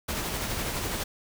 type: noise with tremolo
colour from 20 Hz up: pink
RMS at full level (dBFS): -30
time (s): 0.08-1.04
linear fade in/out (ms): 10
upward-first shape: sine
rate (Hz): 12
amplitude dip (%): 30
effects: none